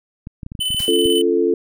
clicks, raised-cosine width 5 ms, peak -18 dBFS, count 10, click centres 0.271 / 0.432 / 0.464 / 0.519 / 0.552 / 0.593 / 0.705 / 0.746 / 0.804 / 1.057 s
square tone with tremolo, 3020 Hz, F#7, 35 cents sharp, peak -18 dBFS, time 0.6-1.22 s, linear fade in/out 10 ms, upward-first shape square, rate 18 Hz, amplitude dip 35%
white noise with exponential decay, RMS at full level -28 dBFS, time 0.79-1.02 s, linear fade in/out 5 ms, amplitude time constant 49 ms
sine chord, Db augmented, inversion none, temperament equal with one note detuned, 277.2 / 346.8 / 440 Hz, Db4 / F4 / A4, 0 / -12 / 0 cents, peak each -22 / -17 / -17 dBFS, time 0.88-1.54 s, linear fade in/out 2 ms
effects none

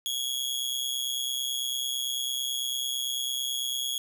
sawtooth tone with amplitude modulation, 3322 Hz, G#7, in tune, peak -22 dBFS, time 0.06-3.98 s, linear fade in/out 0 ms, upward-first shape sine, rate 129 Hz, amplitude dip 75%, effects none

